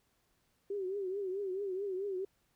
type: tone with vibrato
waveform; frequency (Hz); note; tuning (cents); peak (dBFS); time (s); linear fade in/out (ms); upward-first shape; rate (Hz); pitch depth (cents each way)
sine; 387.1; G4; -22; -34; 0.7-2.25; 5; triangle; 4.6; 120
effects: pink hiss -75 dBFS RMS until 2.55 s